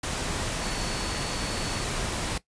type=tone in noise; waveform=sine; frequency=4435 Hz; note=C#8; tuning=in tune; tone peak=-38 dBFS; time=0.62-1.84 s; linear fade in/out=5 ms; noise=pink; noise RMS=-30 dBFS; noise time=0.03-2.38 s; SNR=-11 dB; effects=noise-tail reverb RT60 0.1 s tail -17 dB re dry + resampled to 22050 Hz